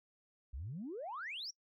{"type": "exponential sweep", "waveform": "sine", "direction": "up", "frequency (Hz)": [56.1, 5920], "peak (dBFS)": -40, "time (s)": [0.53, 1.51], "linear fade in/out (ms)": 10, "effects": ["noise-tail reverb RT60 0.1 s tail -25 dB re dry", "tanh soft clip ceiling -36 dBFS"]}